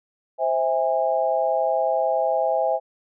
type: chord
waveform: sine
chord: C augmented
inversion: none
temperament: just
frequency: 523.3 / 654.1 / 817.6 Hz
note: C5 / E5 / G#5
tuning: 0 / -14 / -27 cents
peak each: -24 / -22 / -24 dBFS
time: 0.38-2.8 s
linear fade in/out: 50 ms
effects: none